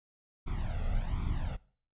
brown noise with flanger, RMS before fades -32 dBFS, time 0.46-1.57 s, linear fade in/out 20 ms, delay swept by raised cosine 0.87 to 1.52 ms, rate 1.3 Hz, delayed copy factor +0.9, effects noise-tail reverb RT60 0.5 s tail -22 dB re dry + resampled to 8000 Hz

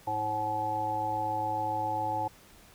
harmonic tone, 107.3 Hz, A2, 43 cents flat, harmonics 1 / 3 / 5 / 7 / 8, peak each -41 / -41 / -39 / -35 / -30 dBFS, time 0.07-2.28 s, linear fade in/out 5 ms, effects pink hiss -56 dBFS RMS until 2.74 s

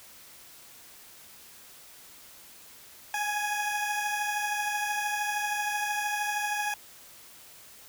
20% pulse beating tone pair, 830.6 / 843.6 Hz, G#5 / G#5, 0 / +27 cents, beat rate 13 Hz, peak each -24 / -31 dBFS, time 3.14-6.74 s, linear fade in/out 2 ms, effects white hiss -51 dBFS RMS until 7.88 s

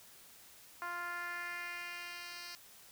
10% pulse tone with band-pass filter sweep, 349.2 Hz, F4, in tune, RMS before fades -43 dBFS, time 0.82-2.55 s, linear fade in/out 0 ms, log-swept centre 1200 to 4300 Hz, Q 2, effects white hiss -58 dBFS RMS until 2.91 s

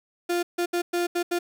35% pulse tone bursts at uneven times, 349.2 Hz, F4, in tune, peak -21 dBFS, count 6, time 0.29-0.43 / 0.58-0.66 / 0.73-0.82 / 0.93-1.07 / 1.15-1.23 / 1.31-1.39 s, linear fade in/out 10 ms, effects none

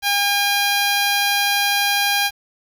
10% pulse tone, 808 Hz, G#5, 48 cents flat, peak -8 dBFS, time 0.02-2.31 s, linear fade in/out 50 ms, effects 7-bit

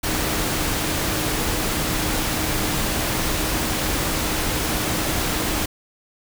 sine tone in noise, 310 Hz, D#4, 6 cents flat, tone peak -32 dBFS, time 0.03-5.66 s, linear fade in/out 10 ms, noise pink, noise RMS -23 dBFS, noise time 0.03-5.66 s, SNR -12 dB, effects none

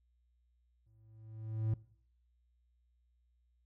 triangle tone with exponential growth, 110 Hz, A2, in tune, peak -26 dBFS, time 0.86-1.74 s, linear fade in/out 5 ms, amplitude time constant 190 ms, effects noise-tail reverb RT60 0.6 s tail -21 dB re dry + added 60 Hz sine -70 dBFS peak until 3.65 s

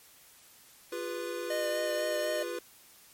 square chord, F diminished, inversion none, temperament equal with one note detuned, 349.2 / 405.6 / 493.9 Hz, F4 / Ab4 / Cb5, 0 / -41 / 0 cents, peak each -39 / -42 / -38 dBFS, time 0.92-2.59 s, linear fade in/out 5 ms
square tone with vibrato, 608 Hz, D#5, 40 cents flat, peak -31 dBFS, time 1.5-2.43 s, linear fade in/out 5 ms, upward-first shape sine, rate 4 Hz, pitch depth 19 cents each way
effects white hiss -57 dBFS RMS until 3.13 s + MP3 64 kbps

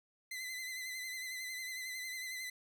sawtooth tone with vibrato, 2034 Hz, C7, 50 cents flat, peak -37 dBFS, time 0.31-2.5 s, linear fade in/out 5 ms, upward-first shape sine, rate 11 Hz, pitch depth 41 cents each way, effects none

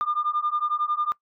sine beating tone pair, 1200 / 1211 Hz, D6 / D#6, +37 / -47 cents, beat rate 11 Hz, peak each -25 dBFS, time 0.01-1.12 s, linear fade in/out 0 ms, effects noise-tail reverb RT60 0.1 s tail -21 dB re dry + tanh soft clip ceiling -16 dBFS

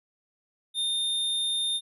square tone, 3635 Hz, A#7, 44 cents flat, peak -26 dBFS, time 0.74-1.81 s, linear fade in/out 50 ms, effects resampled to 32000 Hz

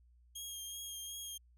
15% pulse tone with vibrato, 3244 Hz, G#7, 41 cents flat, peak -36 dBFS, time 0.35-1.38 s, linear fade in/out 10 ms, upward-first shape triangle, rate 2.7 Hz, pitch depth 26 cents each way, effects added 60 Hz sine -62 dBFS peak until 1.57 s

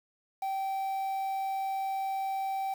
triangle tone with quantisation, 775 Hz, G5, 20 cents flat, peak -28 dBFS, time 0.42-2.74 s, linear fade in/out 5 ms, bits 8, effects none

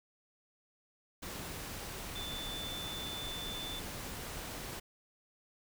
sine tone in noise, 3520 Hz, A7, in tune, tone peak -41 dBFS, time 2.15-3.8 s, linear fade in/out 10 ms, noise pink, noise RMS -43 dBFS, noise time 1.22-4.8 s, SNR -1 dB, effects none

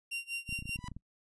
40% pulse tone with tremolo, 2764 Hz, F7, 19 cents flat, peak -32 dBFS, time 0.11-0.77 s, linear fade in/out 10 ms, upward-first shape sine, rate 5.2 Hz, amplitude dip 95%
clicks, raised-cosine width 5 ms, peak -31 dBFS, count 12, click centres 0.492 / 0.526 / 0.59 / 0.624 / 0.656 / 0.693 / 0.759 / 0.79 / 0.842 / 0.885 / 0.917 / 0.966 s
sawtooth tone with exponential growth, 987.8 Hz, B5, in tune, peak -36 dBFS, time 0.73-0.88 s, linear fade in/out 0 ms, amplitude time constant 32 ms
effects noise-tail reverb RT60 0.1 s tail -26 dB re dry + resampled to 24000 Hz

